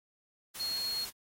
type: tone in noise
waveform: sine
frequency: 4293 Hz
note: C8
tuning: 44 cents sharp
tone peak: -32 dBFS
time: 0.59-1.06 s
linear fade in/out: 20 ms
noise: white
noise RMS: -43 dBFS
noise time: 0.54-1.11 s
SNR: +8 dB
effects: AAC 48 kbps